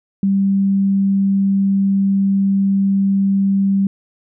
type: tone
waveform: sine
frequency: 196 Hz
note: G3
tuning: in tune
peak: -12 dBFS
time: 0.23-3.87 s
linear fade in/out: 2 ms
effects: none